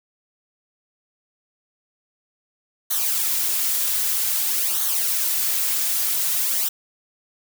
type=noise with flanger; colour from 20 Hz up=blue; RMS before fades=-22 dBFS; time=2.9-6.69 s; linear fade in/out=10 ms; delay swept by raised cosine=0.39 to 5.29 ms; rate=0.52 Hz; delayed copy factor=-0.65; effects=none